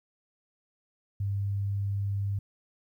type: tone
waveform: sine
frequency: 99.8 Hz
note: G2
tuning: 32 cents sharp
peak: -27 dBFS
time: 1.2-2.39 s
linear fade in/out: 5 ms
effects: 11-bit